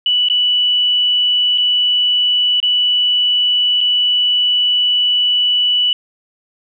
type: tone with dropouts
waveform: sine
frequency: 2960 Hz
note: F#7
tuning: in tune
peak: -11 dBFS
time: 0.06-5.93 s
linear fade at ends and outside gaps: 2 ms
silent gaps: 0.286-0.299 / 1.577-1.581 / 2.602-2.628 / 3.807-3.811 s
effects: none